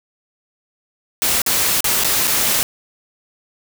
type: noise with dropouts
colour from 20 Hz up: white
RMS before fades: -17 dBFS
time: 1.22-2.63 s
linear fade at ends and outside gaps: 0 ms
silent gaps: 1.418-1.463 / 1.806-1.843 / 2.037-2.045 / 2.272-2.277 s
effects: none